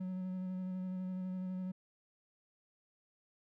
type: tone with vibrato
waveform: triangle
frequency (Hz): 185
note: F#3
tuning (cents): 0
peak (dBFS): -35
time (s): 0-1.72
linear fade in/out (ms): 10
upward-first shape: square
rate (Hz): 12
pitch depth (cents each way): 13
effects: none